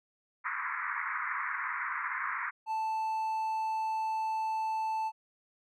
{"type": "band-pass noise", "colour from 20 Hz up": "pink", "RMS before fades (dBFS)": -35, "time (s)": [0.44, 2.51], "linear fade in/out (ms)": 20, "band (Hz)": [970, 2200], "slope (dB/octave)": 96}
{"type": "tone", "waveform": "triangle", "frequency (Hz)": 880, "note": "A5", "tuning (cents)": 0, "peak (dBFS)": -28, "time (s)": [2.66, 5.12], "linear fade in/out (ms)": 50}
{"effects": []}